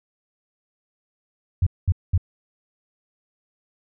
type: tone bursts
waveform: sine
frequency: 89.5 Hz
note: F2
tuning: 43 cents sharp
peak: -14 dBFS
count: 3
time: 1.62-2.178 s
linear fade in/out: 5 ms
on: 46 ms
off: 210 ms
effects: none